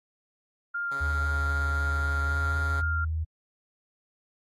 sine tone with vibrato, 1396.9 Hz, F6, in tune, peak -28 dBFS, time 0.74-3.05 s, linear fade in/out 10 ms, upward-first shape sine, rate 3.9 Hz, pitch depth 10 cents each way
5% pulse tone, 138.59 Hz, C#3, in tune, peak -29 dBFS, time 0.91-2.81 s, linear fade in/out 10 ms
sine tone with pitch glide, 75.4 to 79.7 Hz, D2 to D#2, +46 to +42 cents, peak -26 dBFS, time 1-3.25 s, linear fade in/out 20 ms, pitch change +96 cents, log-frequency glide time 2.26-2.42 s
effects AAC 32 kbps

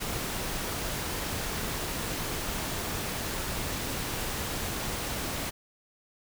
pink noise, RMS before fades -33 dBFS, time 0-5.51 s, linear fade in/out 20 ms, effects none

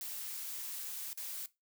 blue noise with dropouts, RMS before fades -42 dBFS, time 0.01-1.46 s, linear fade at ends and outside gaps 1 ms, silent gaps 1.131-1.174 s, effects noise-tail reverb RT60 0.2 s tail -18 dB re dry

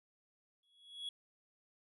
triangle tone with exponential growth, 3351 Hz, G#7, 15 cents sharp, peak -36 dBFS, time 0.63-1.09 s, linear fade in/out 2 ms, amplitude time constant 99 ms, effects resampled to 32000 Hz

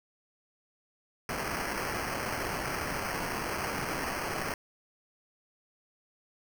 white noise with sample-and-hold, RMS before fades -34 dBFS, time 1.29-4.54 s, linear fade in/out 2 ms, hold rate 3675 Hz, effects none

